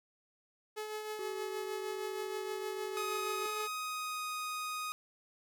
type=tone with tremolo; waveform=sawtooth; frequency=427.9 Hz; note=A4; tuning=48 cents flat; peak=-33 dBFS; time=0.76-3.68 s; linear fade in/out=20 ms; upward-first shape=triangle; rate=6.4 Hz; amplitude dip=45%
type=tone; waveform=triangle; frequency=380.4 Hz; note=F#4; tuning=48 cents sharp; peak=-38 dBFS; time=1.19-3.46 s; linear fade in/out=2 ms
type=tone with pitch glide; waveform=sawtooth; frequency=1257 to 1245.4 Hz; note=D#6 to D#6; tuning=+17 to +1 cents; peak=-33 dBFS; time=2.97-4.92 s; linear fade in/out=0 ms; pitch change=-16 cents; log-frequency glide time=3.53-4.29 s
effects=none